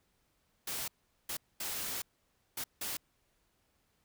white noise bursts at uneven times, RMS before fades -38 dBFS, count 5, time 0.67-0.88 / 1.29-1.37 / 1.6-2.02 / 2.57-2.64 / 2.81-2.97 s, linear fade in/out 5 ms, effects pink hiss -75 dBFS RMS until 4.04 s

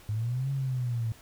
sine linear two-way sweep, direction up then down, 103.4 to 138.59 to 111.2 Hz, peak -27 dBFS, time 0.09-1.12 s, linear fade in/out 0 ms, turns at 0.51 s, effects pink hiss -54 dBFS RMS until 1.21 s

